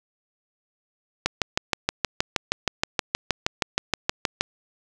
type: click train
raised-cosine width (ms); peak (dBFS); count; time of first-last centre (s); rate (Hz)
0.2; -3; 21; 1.26-4.41; 6.35
effects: none